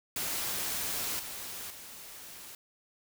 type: noise with level steps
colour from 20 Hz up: white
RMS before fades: -34 / -41 / -47 dBFS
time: 0.16-2.55 s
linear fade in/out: 2 ms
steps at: 1.19 / 1.7 s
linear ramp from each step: 5 ms
effects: none